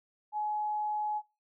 sine tone, 845 Hz, G#5, 30 cents sharp, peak -30 dBFS, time 0.32-1.22 s, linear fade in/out 50 ms, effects noise-tail reverb RT60 0.3 s tail -22 dB re dry

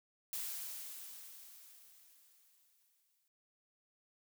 blue noise with exponential decay, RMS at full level -40 dBFS, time 0.33-3.28 s, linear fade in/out 1 ms, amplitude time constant 640 ms, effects none

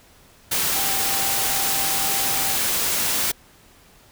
sine tone in noise, 784 Hz, G5, in tune, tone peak -31 dBFS, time 0.74-2.56 s, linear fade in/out 10 ms, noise white, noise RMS -22 dBFS, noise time 0.51-3.32 s, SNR -12 dB, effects pink hiss -52 dBFS RMS until 4.11 s

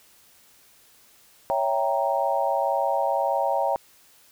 sine chord, C# diminished seventh, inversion none, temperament equal with one note detuned, 557.6 / 659.3 / 784 / 932.3 Hz, C#5 / E5 / G5 / Bb5, +10 / 0 / 0 / 0 cents, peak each -26 / -27 / -26 / -27 dBFS, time 1.5-3.76 s, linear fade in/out 0 ms, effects white hiss -56 dBFS RMS until 4.31 s

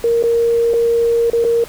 sine tone with dropouts, 466.2 Hz, A#4, in tune, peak -11 dBFS, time 0.04-1.64 s, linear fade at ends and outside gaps 2 ms, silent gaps 0.227-0.237 / 0.735-0.739 / 1.3-1.332 / 1.442-1.448 s, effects pink hiss -36 dBFS RMS until 1.68 s

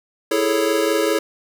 square chord, A major seventh, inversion second, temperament equal, 329.6 / 415.3 / 440 / 554.4 Hz, E4 / G#4 / A4 / C#5, 0 / 0 / 0 / 0 cents, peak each -23 dBFS, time 0.31-1.19 s, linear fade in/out 5 ms, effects none

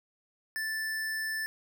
square tone, 1760 Hz, A6, in tune, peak -32 dBFS, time 0.56-1.46 s, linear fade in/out 0 ms, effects none

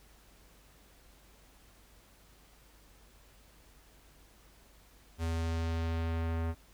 square tone with low-pass filter sweep, 82.41 Hz, E2, in tune, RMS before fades -33 dBFS, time 5.18-6.55 s, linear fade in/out 50 ms, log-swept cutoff 11000 to 1600 Hz, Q 0.82, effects added 50 Hz sine -61 dBFS peak until 6.73 s + pink hiss -62 dBFS RMS until 6.73 s

